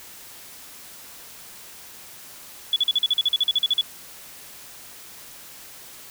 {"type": "tone bursts", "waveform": "sine", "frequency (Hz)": 3410, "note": "G#7", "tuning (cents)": 45, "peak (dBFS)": -16, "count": 15, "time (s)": [2.73, 3.811], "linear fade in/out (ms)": 2, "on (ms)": 31, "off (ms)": 44, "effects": ["white hiss -43 dBFS RMS until 6.1 s"]}